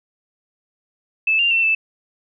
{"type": "tone with pitch steps", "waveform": "sine", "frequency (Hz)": [2623, 2787, 2692, 2636], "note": ["E7", "F7", "E7", "E7"], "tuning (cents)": [-9, -4, 36, -1], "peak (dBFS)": -14, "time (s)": [1.27, 1.75], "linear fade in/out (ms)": 5, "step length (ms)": 120, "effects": []}